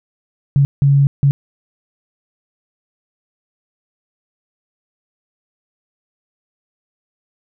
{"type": "tone bursts at uneven times", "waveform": "sine", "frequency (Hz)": 140, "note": "C#3", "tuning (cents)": 18, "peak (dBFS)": -8, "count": 3, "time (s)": [[0.56, 0.65], [0.82, 1.07], [1.23, 1.31]], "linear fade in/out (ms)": 0, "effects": []}